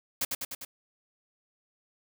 white noise with echo, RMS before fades -29 dBFS, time 0.21-0.25 s, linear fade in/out 5 ms, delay 100 ms, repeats 4, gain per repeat -3 dB, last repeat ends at 0.65 s, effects none

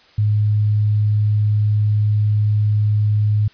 sine tone, 105.3 Hz, G#2, 24 cents sharp, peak -13 dBFS, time 0.18-3.48 s, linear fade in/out 5 ms, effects white hiss -50 dBFS RMS until 3.53 s + resampled to 11025 Hz

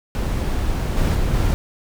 brown noise with level steps, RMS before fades -21 / -17 / -20 / -18 dBFS, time 0.15-1.54 s, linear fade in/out 0 ms, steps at 0.97 / 1.15 / 1.34 s, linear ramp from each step 2 ms, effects none

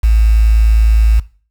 sine tone with quantisation, 54.8 Hz, A1, 6 cents flat, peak -6 dBFS, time 0.03-1.2 s, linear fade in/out 10 ms, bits 5, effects noise-tail reverb RT60 0.4 s tail -19 dB re dry

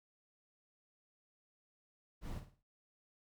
brown noise with echo, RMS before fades -42 dBFS, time 2.21-2.42 s, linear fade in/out 50 ms, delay 54 ms, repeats 4, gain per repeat -9 dB, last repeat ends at 2.636 s, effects none

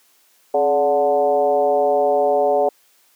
sine tone with frequency modulation, 578 Hz, D5, 28 cents flat, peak -13 dBFS, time 0.54-2.69 s, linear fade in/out 5 ms, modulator 154 Hz, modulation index 1.3, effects white hiss -57 dBFS RMS until 3.15 s + high-pass 300 Hz 12 dB/octave

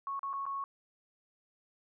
sine tone with dropouts, 1103 Hz, C#6, 9 cents flat, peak -34 dBFS, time 0.07-0.64 s, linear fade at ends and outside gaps 1 ms, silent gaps 0.193-0.231 / 0.331-0.336 / 0.455-0.464 s, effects none

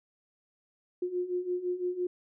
sine beating tone pair, 355.3 / 361.2 Hz, F4 / F#4, +30 / -42 cents, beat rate 5.9 Hz, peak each -35 / -31 dBFS, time 1.02-2.07 s, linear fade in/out 5 ms, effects none

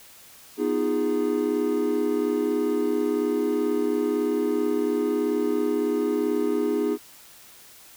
triangle chord, F half-diminished seventh, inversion second, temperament equal with one note detuned, 246.9 / 311.1 / 349.2 / 412.2 Hz, Cb4 / Eb4 / F4 / Ab4, 0 / 0 / 0 / -13 cents, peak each -27 / -24 / -29 / -23 dBFS, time 0.57-6.98 s, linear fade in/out 50 ms, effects white hiss -49 dBFS RMS until 7.96 s

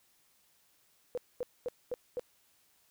sine tone bursts, 493.9 Hz, B4, in tune, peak -32 dBFS, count 5, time 1.15-2.195 s, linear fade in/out 0 ms, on 25 ms, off 230 ms, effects white hiss -69 dBFS RMS until 2.9 s

